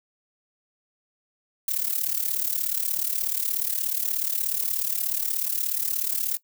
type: noise with amplitude modulation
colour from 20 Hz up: violet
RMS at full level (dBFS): -23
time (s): 1.68-6.37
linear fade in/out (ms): 2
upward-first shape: sine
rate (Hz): 36.7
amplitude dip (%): 80
effects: noise-tail reverb RT60 0.1 s tail -18 dB re dry